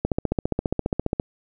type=click train; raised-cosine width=2 ms; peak=-8 dBFS; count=18; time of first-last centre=0.05-1.199 s; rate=14.8 Hz; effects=none